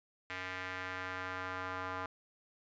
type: tone with band-pass filter sweep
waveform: square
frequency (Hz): 92.5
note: F#2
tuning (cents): 0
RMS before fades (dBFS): -41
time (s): 0.3-2.06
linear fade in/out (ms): 0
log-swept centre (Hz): 2000 to 1200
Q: 2
effects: resampled to 16000 Hz